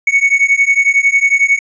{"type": "beating tone pair", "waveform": "triangle", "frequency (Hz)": [2216, 2227], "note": ["C#7", "C#7"], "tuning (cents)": [-1, 7], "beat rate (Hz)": 11, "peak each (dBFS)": -10, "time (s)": [0.07, 1.59], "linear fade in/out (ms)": 5, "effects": ["resampled to 16000 Hz"]}